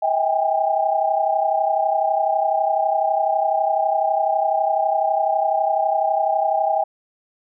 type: tone cluster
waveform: sine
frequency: 641 / 781 / 813 Hz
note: E5 / G5 / G#5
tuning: -49 / -7 / -37 cents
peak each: -21 dBFS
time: 0.02-6.84 s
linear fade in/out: 10 ms
effects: none